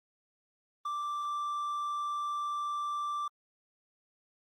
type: tone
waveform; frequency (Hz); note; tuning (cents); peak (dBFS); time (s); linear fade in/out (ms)
triangle; 1174.7; D6; 0; -30; 0.85-3.28; 5
effects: Opus 24 kbps